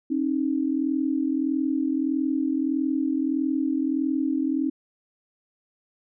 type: tone pair together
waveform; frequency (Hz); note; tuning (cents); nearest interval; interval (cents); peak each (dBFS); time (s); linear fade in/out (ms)
sine; 269.8 / 311.4; C#4 / D#4; -47 / +2; major second; 249; -24 / -25; 0.1-4.7; 10
effects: none

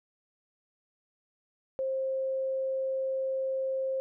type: tone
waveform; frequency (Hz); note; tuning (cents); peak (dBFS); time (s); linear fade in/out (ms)
sine; 530; C5; +22; -28; 1.79-4; 0
effects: none

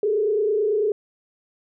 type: tone with frequency modulation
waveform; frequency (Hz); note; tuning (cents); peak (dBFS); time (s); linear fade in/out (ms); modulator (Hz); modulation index
sine; 422.1; G#4; +28; -18; 0.03-0.92; 2; 29.1; 0.87
effects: none

